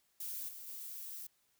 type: noise with level steps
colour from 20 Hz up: violet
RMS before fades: -42 / -49 / -46 dBFS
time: 0.2-1.27 s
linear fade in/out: 5 ms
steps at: 0.48 / 0.67 s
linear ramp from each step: 10 ms
effects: white hiss -75 dBFS RMS until 1.59 s